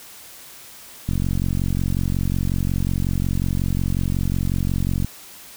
click train, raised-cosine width 5 ms, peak -10 dBFS, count 181, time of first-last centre 1.09-5.046 s, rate 45.5 Hz, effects white hiss -42 dBFS RMS until 5.56 s

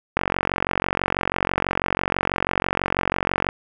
click train, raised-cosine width 0.5 ms, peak -4 dBFS, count 154, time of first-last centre 0.17-3.489 s, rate 46.1 Hz, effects none

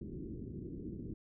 white low-pass noise, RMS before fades -44 dBFS, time 0.01-1.14 s, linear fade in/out 5 ms, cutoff 370 Hz, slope 48 dB/octave, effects none

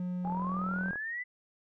triangle tone with pitch glide, 180 to 186.03 Hz, F#3 to F#3, -47 to +10 cents, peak -30 dBFS, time 0-0.91 s, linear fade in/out 2 ms, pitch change +57 cents, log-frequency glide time 0.26-0.62 s
sine linear sweep, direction up, 784 to 2019 Hz, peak -34 dBFS, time 0.24-1.24 s, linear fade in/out 20 ms
click train, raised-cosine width 1 ms, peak -30 dBFS, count 30, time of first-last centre 0.25-0.957 s, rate 41 Hz
effects none

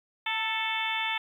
harmonic tone with a mistuned harmonic, 440 Hz, A4, in tune, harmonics 2 / 3 / 4 / 5 / 6 / 7 / 8, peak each -33 / -39 / -36 / -33 / -35 / -38 / -35 dBFS, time 0.26-1.18 s, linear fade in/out 5 ms, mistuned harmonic 2, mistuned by +29 cents, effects 10-bit

